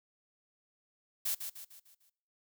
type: noise with echo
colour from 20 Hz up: blue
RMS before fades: -33 dBFS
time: 1.25-1.35 s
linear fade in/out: 10 ms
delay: 150 ms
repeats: 5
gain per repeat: -7 dB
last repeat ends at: 2.1 s
effects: noise-tail reverb RT60 0.7 s tail -23 dB re dry